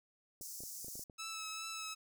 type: high-pass noise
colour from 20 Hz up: pink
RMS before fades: -47 dBFS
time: 0.41-1.04 s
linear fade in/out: 5 ms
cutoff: 5300 Hz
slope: 48 dB/octave
type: clicks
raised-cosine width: 2 ms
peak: -40 dBFS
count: 8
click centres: 0.411 / 0.605 / 0.636 / 0.846 / 0.883 / 0.955 / 0.994 / 1.098 s
type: tone with vibrato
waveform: 10% pulse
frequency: 1305 Hz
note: E6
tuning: 18 cents flat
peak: -33 dBFS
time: 1.18-1.95 s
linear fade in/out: 20 ms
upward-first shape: triangle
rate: 2.5 Hz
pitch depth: 24 cents each way
effects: none